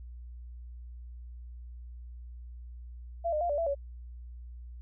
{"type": "tone with pitch steps", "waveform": "sine", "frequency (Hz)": [678, 608, 695, 581, 667, 562], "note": ["E5", "D#5", "F5", "D5", "E5", "C#5"], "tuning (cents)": [49, -40, -9, -19, 20, 24], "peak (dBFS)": -27, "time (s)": [3.24, 3.75], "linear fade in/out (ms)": 20, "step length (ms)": 85, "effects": ["added 60 Hz sine -42 dBFS peak until 4.81 s"]}